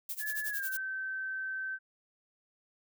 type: noise with tremolo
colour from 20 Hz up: violet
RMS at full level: -36 dBFS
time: 0.09-0.77 s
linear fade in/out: 2 ms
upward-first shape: sine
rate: 11 Hz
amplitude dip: 90%
type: tone with pitch glide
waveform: sine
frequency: 1713 to 1543.8 Hz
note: A6 to G6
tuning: -47 to -27 cents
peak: -34 dBFS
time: 0.19-1.79 s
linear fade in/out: 50 ms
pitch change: -180 cents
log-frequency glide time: 0.48-0.69 s
effects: none